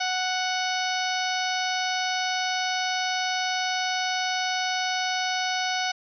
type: harmonic tone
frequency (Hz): 740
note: F#5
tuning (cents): 0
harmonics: 1 / 2 / 3 / 4 / 5 / 6 / 7 / 8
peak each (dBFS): -28 / -31 / -33 / -34 / -35 / -36 / -36 / -37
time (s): 0-5.92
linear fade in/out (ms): 10
effects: none